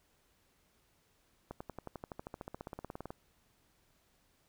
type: accelerating click train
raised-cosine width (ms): 1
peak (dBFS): -28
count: 24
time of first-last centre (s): 1.51-3.105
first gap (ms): 95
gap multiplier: 0.97
effects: pink hiss -72 dBFS RMS until 4.48 s